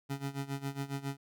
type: tone with tremolo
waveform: 25% pulse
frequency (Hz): 138.59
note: C#3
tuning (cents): 0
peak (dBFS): -29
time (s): 0.09-1.17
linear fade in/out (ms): 20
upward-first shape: sine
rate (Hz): 7.3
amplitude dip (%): 85
effects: none